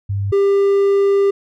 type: tone pair in turn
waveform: sine / triangle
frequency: 99.4 / 397.6 Hz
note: G2 / G4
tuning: +25 / +25 cents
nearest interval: 2 octaves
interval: 2400 cents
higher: second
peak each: -17 / -9 dBFS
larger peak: second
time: 0.09-0.32 / 0.32-1.31 s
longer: second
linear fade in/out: 10 ms
effects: none